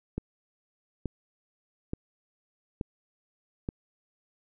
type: click train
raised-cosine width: 3 ms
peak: -18 dBFS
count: 5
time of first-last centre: 0.18-3.689 s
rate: 1.14 Hz
effects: none